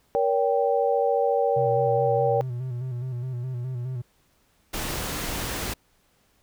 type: chord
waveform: sine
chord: G diminished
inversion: first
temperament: just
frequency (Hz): 470.4 / 564.5 / 784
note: Bb4 / Db5 / G5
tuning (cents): +16 / +31 / 0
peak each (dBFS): -23 / -24 / -25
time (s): 0.15-2.41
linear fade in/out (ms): 0
type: tone with vibrato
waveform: triangle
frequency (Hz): 125.3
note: B2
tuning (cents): +25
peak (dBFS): -26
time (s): 1.56-4.02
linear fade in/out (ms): 10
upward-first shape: square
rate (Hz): 4.8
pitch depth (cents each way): 57
type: noise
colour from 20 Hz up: pink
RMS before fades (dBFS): -30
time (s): 4.73-5.74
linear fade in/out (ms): 10
effects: pink hiss -65 dBFS RMS until 6.42 s